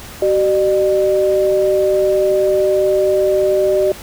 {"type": "tone pair together", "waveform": "sine", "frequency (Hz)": [381.1, 602.7], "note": ["G4", "D5"], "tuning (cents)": [-49, 45], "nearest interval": "minor sixth", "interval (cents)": 794, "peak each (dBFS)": -14, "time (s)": [0.22, 3.92], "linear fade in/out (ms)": 2, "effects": ["pink hiss -34 dBFS RMS until 4.02 s"]}